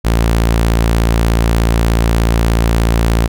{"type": "tone", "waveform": "sawtooth", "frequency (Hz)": 56.7, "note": "A#1", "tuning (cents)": -47, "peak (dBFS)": -6, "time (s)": [0.04, 3.28], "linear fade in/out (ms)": 20, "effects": []}